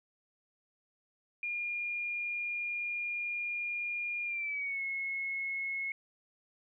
sine tone with pitch glide, 2417 to 2178 Hz, D7 to C#7, +49 to -31 cents, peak -33 dBFS, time 1.43-5.92 s, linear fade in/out 2 ms, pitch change -180 cents, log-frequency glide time 4.25-4.82 s, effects none

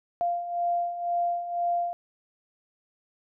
sine beating tone pair, 694 / 696 Hz, F5 / F5, -11 / -6 cents, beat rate 2 Hz, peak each -32 / -26 dBFS, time 0.21-1.93 s, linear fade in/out 0 ms, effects none

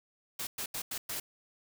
white noise bursts at uneven times, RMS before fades -37 dBFS, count 5, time 0.39-0.47 / 0.58-0.66 / 0.74-0.82 / 0.91-0.98 / 1.09-1.2 s, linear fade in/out 5 ms, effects none

